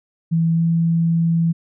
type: tone with pitch glide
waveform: sine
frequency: 164.81 to 166.34 Hz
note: E3 to E3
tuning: 0 to +16 cents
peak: -14 dBFS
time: 0.31-1.53 s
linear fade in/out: 20 ms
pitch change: +16 cents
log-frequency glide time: 0.54-0.61 s
effects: none